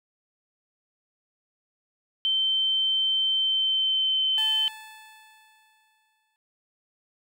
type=tone with pitch glide; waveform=sine; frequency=3100 to 3077 Hz; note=G7 to G7; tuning=-20 to -33 cents; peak=-21 dBFS; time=2.25-4.68 s; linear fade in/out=0 ms; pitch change=-13 cents; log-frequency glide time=3.37-4.21 s
type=tone with exponential decay; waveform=15% pulse; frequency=872 Hz; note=A5; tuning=16 cents flat; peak=-27 dBFS; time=4.38-6.36 s; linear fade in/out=0 ms; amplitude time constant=430 ms
effects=none